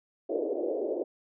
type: band-pass noise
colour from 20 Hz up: pink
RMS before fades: -31 dBFS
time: 0.29-1.04 s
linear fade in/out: 10 ms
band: 330 to 590 Hz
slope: 48 dB/octave
effects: none